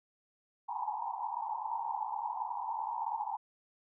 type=band-pass noise; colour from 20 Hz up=white; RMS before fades=-37 dBFS; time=0.68-3.37 s; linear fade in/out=10 ms; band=810 to 960 Hz; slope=96 dB/octave; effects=none